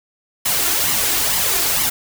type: noise with flanger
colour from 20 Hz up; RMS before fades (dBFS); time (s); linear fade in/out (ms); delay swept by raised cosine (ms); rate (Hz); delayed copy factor
white; -18; 0.45-1.9; 10; 0.97 to 2.87; 2.2; +0.55
effects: none